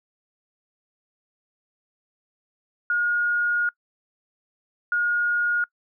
sine tone pair in turn, 1433 / 1433 Hz, F6 / F6, +44 / +44 cents, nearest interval unison, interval 0 cents, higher neither, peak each -19 dBFS, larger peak neither, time 2.9-3.69 / 4.92-5.64 s, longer first, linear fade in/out 2 ms, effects noise-tail reverb RT60 0.1 s tail -25 dB re dry

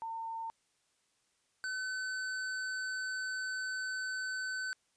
sine / square tone pair in turn, 906 / 1518.4 Hz, A#5 / F#6, -50 / +44 cents, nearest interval major sixth, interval 894 cents, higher second, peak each -37 / -36 dBFS, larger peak second, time 0.02-0.5 / 1.64-4.73 s, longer second, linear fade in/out 0 ms, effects white hiss -75 dBFS RMS until 4.96 s + resampled to 22050 Hz

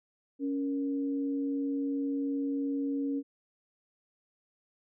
sine tone pair together, 278.2 / 468.2 Hz, C#4 / A#4, +6 / +8 cents, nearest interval major sixth, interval 902 cents, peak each -29 / -40 dBFS, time 0.39-3.23 s, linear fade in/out 50 ms, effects none

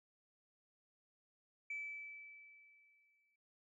sine tone with exponential decay, 2310 Hz, D7, 29 cents flat, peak -39 dBFS, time 1.7-3.36 s, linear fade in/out 5 ms, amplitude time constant 360 ms, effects noise-tail reverb RT60 0.4 s tail -25 dB re dry + tanh soft clip ceiling -36 dBFS

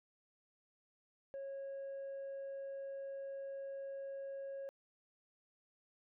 sine tone, 548 Hz, C#5, 20 cents flat, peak -40 dBFS, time 1.34-4.69 s, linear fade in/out 0 ms, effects tanh soft clip ceiling -41 dBFS

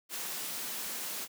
white high-pass noise, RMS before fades -38 dBFS, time 0.09-1.28 s, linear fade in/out 50 ms, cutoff 150 Hz, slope 96 dB/octave, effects none

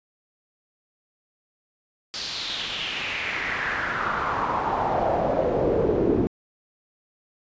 brown noise with band-pass filter sweep, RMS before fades -25 dBFS, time 2.14-6.27 s, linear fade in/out 0 ms, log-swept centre 4700 to 330 Hz, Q 3.6, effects resampled to 16000 Hz

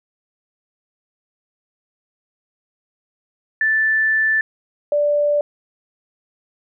sine tone pair in turn, 1760 / 586.2 Hz, A6 / D5, 0 / -3 cents, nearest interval octave + perfect fifth, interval 1903 cents, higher first, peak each -14 dBFS, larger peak neither, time 3.61-4.41 / 4.92-5.41 s, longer first, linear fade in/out 2 ms, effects none

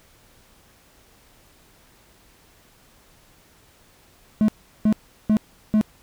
triangle tone bursts, 214.6 Hz, A3, 43 cents flat, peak -12 dBFS, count 4, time 4.41-5.812 s, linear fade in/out 0 ms, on 73 ms, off 370 ms, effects pink hiss -55 dBFS RMS until 6.02 s

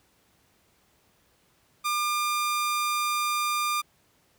sawtooth tone, 1200 Hz, D6, 37 cents sharp, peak -21 dBFS, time 1.84-3.82 s, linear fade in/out 20 ms, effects pink hiss -65 dBFS RMS until 4.38 s + high-pass 60 Hz 12 dB/octave

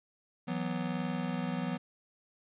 square chord, E suspended second, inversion none, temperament just, 164.81 / 185.42 / 247.2 Hz, E3 / F#3 / B3, 0 / +4 / +2 cents, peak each -38 / -37 / -37 dBFS, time 0.47-1.78 s, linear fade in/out 20 ms, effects resampled to 8000 Hz + 11-bit

